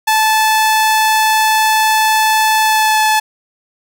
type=tone with pitch glide; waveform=sawtooth; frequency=872 to 865 Hz; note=A5 to A5; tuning=-16 to -30 cents; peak=-6 dBFS; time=0.07-3.2 s; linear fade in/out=10 ms; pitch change=-14 cents; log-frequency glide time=2.61-3.01 s; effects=none